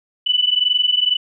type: tone pair together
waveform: sine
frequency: 2968 / 2990 Hz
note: F#7 / F#7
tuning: +5 / +17 cents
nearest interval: unison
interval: 12 cents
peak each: -17 / -17 dBFS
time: 0.26-1.17 s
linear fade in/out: 10 ms
effects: none